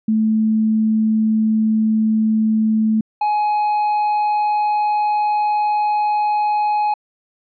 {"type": "tone pair in turn", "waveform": ["sine", "triangle"], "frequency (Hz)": [218.7, 839.6], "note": ["A3", "G#5"], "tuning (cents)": [-10, 19], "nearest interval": "octave + major seventh", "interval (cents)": 2329, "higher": "second", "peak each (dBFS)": -13, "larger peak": "neither", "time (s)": [[0.08, 3.01], [3.21, 6.94]], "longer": "second", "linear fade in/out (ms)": 5, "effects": ["resampled to 11025 Hz"]}